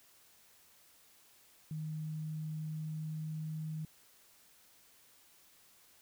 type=tone with pitch glide; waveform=sine; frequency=155.6 to 156.59 Hz; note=D#3 to D#3; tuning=0 to +11 cents; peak=-37 dBFS; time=1.71-3.85 s; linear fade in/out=2 ms; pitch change=+11 cents; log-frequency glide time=2.51-3.59 s; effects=white hiss -64 dBFS RMS until 6.01 s